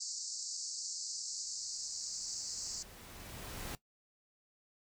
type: band-pass noise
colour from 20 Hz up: white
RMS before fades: -42 dBFS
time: 0-2.83 s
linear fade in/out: 10 ms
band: 4400 to 7800 Hz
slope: 96 dB/octave
type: noise with exponential growth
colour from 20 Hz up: pink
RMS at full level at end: -42 dBFS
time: 0.99-3.75 s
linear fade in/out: 0 ms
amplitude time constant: 600 ms
effects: noise-tail reverb RT60 0.1 s tail -17 dB re dry